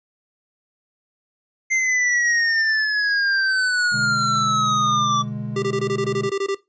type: exponential sweep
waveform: square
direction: down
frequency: 2093 to 1155 Hz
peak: -18 dBFS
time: 1.7-5.23 s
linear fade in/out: 20 ms
type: chord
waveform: triangle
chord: G# diminished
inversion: first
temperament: equal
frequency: 123.47 / 146.83 / 207.7 Hz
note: B2 / D3 / G#3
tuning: 0 / 0 / 0 cents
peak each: -28 / -29 / -27 dBFS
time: 3.91-6.31 s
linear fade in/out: 50 ms
type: tone bursts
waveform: square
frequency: 394 Hz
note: G4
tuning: 9 cents sharp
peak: -21 dBFS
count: 12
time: 5.56-6.548 s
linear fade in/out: 5 ms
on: 64 ms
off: 20 ms
effects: noise-tail reverb RT60 0.2 s tail -17 dB re dry + resampled to 16000 Hz